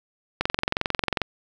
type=click train; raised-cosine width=0.3 ms; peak=-6 dBFS; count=19; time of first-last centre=0.41-1.217 s; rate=22.3 Hz; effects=8-bit